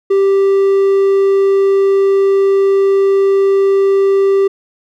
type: tone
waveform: triangle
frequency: 392 Hz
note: G4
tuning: in tune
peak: -6 dBFS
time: 0.1-4.48 s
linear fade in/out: 10 ms
effects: none